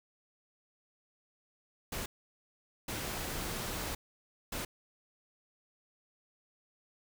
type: noise bursts at uneven times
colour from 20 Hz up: pink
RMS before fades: -38 dBFS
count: 3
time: 1.92-2.06 / 2.88-3.95 / 4.52-4.65 s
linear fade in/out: 5 ms
effects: none